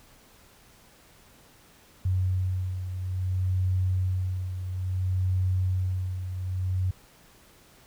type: beating tone pair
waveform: sine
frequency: 92.5 / 93.09 Hz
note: F#2 / F#2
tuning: 0 / +11 cents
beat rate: 0.59 Hz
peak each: -25 / -32 dBFS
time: 2.05-6.91 s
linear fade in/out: 5 ms
effects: pink hiss -56 dBFS RMS until 7.86 s